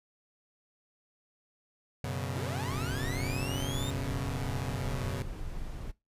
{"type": "chord", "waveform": "sawtooth", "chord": "F# suspended fourth", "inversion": "none", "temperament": "equal", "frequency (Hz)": [92.5, 123.47, 138.59], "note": ["F#2", "B2", "C#3"], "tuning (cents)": [0, 0, 0], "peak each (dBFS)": -33, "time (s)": [2.04, 5.22], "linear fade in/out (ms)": 0}
{"type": "linear sweep", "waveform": "sawtooth", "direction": "up", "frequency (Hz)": [275.9, 3729], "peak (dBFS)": -36, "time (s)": [2.35, 3.91], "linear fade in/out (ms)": 10}
{"type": "noise", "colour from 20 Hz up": "brown", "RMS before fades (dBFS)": -39, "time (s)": [2.66, 5.92], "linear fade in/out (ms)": 20}
{"effects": ["noise-tail reverb RT60 0.2 s tail -20 dB re dry", "resampled to 32000 Hz"]}